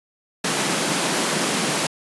pink high-pass noise, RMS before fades -22 dBFS, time 0.44-1.87 s, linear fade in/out 5 ms, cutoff 150 Hz, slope 48 dB/octave, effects resampled to 24000 Hz

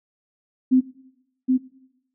sine tone with echo, 257.7 Hz, C4, 26 cents flat, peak -12 dBFS, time 0.71-0.81 s, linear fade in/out 20 ms, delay 770 ms, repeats 1, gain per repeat -3 dB, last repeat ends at 1.58 s, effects noise-tail reverb RT60 0.8 s tail -17 dB re dry

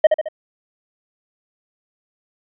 triangle tone with echo, 622.3 Hz, D#5, in tune, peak -3 dBFS, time 0.04-0.07 s, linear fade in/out 5 ms, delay 72 ms, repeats 3, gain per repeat -6 dB, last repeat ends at 0.286 s, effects resampled to 8000 Hz

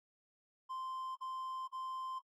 triangle tone bursts, 1042 Hz, C6, 7 cents flat, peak -38 dBFS, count 3, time 0.69-2.196 s, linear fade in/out 20 ms, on 470 ms, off 48 ms, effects noise-tail reverb RT60 0.1 s tail -26 dB re dry + AAC 32 kbps

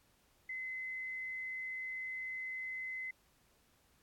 sine tone, 2044 Hz, C7, 41 cents flat, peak -39 dBFS, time 0.49-3.11 s, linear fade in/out 5 ms, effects pink hiss -71 dBFS RMS until 4.02 s + AAC 64 kbps

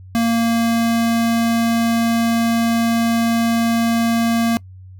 square tone, 230.8 Hz, A#3, 17 cents flat, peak -15 dBFS, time 0.15-4.57 s, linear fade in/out 0 ms, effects noise-tail reverb RT60 0.1 s tail -23 dB re dry + added 93 Hz sine -36 dBFS peak until 4.99 s

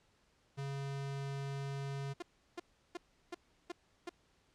square tone, 138.5 Hz, C#3, 1 cent flat, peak -39 dBFS, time 0.57-2.14 s, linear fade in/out 20 ms
sawtooth tone bursts, 349.2 Hz, F4, in tune, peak -36 dBFS, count 6, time 2.2-4.094 s, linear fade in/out 5 ms, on 24 ms, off 350 ms
effects pink hiss -72 dBFS RMS until 4.54 s + low-pass 7000 Hz 12 dB/octave

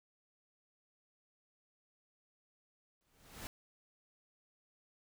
pink noise with exponential growth, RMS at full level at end -43 dBFS, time 3.01-3.47 s, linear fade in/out 0 ms, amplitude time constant 99 ms, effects none

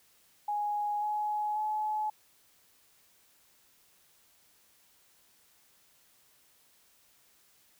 sine tone with pitch steps, 830.6 / 842.2 / 854 Hz, G#5 / G#5 / G#5, 0 / +24 / +48 cents, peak -29 dBFS, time 0.48-2.1 s, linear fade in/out 5 ms, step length 540 ms, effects white hiss -65 dBFS RMS until 7.79 s

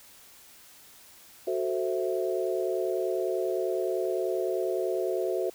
sine chord, F# half-diminished seventh, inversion none, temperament equal, 370 / 440 / 523.3 / 659.3 Hz, F#4 / A4 / C5 / E5, 0 / 0 / 0 / 0 cents, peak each -29 / -33 / -33 / -33 dBFS, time 1.47-5.5 s, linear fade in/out 5 ms, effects white hiss -53 dBFS RMS until 5.54 s

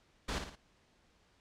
pink noise with echo, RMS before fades -36 dBFS, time 0.28-0.39 s, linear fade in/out 10 ms, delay 56 ms, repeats 3, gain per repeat -6 dB, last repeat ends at 0.558 s, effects pink hiss -69 dBFS RMS until 1.4 s + low-pass 6000 Hz 12 dB/octave

